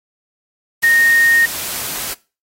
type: tone in noise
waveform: sine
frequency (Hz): 1852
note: A#6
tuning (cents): -12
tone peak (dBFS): -9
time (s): 0.83-1.46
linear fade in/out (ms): 10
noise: white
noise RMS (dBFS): -24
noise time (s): 0.82-2.14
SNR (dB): +12
effects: noise-tail reverb RT60 0.3 s tail -20 dB re dry + AAC 48 kbps